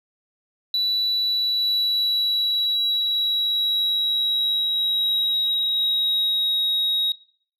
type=tone with pitch glide; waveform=sine; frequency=3951 to 3790 Hz; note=B7 to A#7; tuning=0 to +28 cents; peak=-17 dBFS; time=0.74-7.12 s; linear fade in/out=2 ms; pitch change=-72 cents; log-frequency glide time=1.11-6.61 s; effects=noise-tail reverb RT60 0.5 s tail -19 dB re dry + tanh soft clip ceiling -17 dBFS